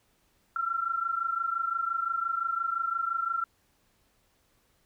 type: tone pair together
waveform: sine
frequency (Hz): 1340 / 1365.8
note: E6 / F6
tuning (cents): +28 / -39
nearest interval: unison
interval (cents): 33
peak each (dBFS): -32 / -29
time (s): 0.56-3.44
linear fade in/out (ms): 2
effects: pink hiss -69 dBFS RMS until 4.85 s